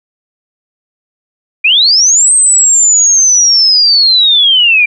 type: linear two-way sweep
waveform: sine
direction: up then down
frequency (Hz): 2340 to 8372 to 2340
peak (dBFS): -4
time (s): 1.64-4.86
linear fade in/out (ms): 10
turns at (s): 2.33
effects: none